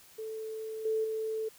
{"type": "tone with level steps", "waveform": "sine", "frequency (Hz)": 439.7, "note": "A4", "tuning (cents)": -1, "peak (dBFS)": [-36, -27, -31], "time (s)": [0.18, 1.49], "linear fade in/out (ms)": 10, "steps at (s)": [0.85, 1.04], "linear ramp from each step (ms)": 5, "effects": ["white hiss -57 dBFS RMS until 1.58 s"]}